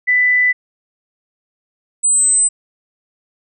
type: tone pair in turn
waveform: sine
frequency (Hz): 1991 / 8101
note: B6 / B8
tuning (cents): +14 / +43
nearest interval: 2 octaves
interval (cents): 2429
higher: second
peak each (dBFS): -10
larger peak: neither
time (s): 0.07-0.53 / 2.03-2.49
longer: neither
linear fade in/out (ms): 20
effects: none